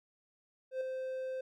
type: tone with ADSR envelope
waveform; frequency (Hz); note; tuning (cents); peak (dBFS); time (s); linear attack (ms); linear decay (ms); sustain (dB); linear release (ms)
triangle; 520; C5; -11; -29; 0.71-1.41; 100; 3; -5; 5
effects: none